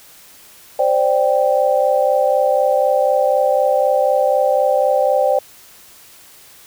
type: chord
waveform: sine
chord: C suspended second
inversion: none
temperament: equal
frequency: 523.3 / 587.3 / 784 Hz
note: C5 / D5 / G5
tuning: 0 / 0 / 0 cents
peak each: -16 / -16 / -18 dBFS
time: 0.79-5.39 s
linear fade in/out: 5 ms
effects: white hiss -44 dBFS RMS until 6.66 s